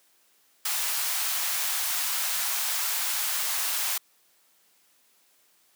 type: high-pass noise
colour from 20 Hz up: white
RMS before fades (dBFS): -28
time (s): 0.65-3.98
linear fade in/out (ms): 5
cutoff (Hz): 730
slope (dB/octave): 24
effects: white hiss -64 dBFS RMS until 5.75 s + high-pass 200 Hz 12 dB/octave